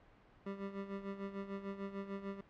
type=tone with tremolo; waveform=25% pulse; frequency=197.3 Hz; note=G3; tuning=11 cents sharp; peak=-35 dBFS; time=0.46-2.41 s; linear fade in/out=5 ms; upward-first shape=sine; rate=6.7 Hz; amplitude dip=70%; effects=pink hiss -64 dBFS RMS until 2.49 s + low-pass 2000 Hz 12 dB/octave